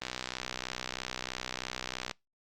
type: click train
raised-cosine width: 0.2 ms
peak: -17 dBFS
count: 133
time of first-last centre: 0.02-2.112 s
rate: 63.1 Hz
effects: noise-tail reverb RT60 0.2 s tail -25 dB re dry + Opus 32 kbps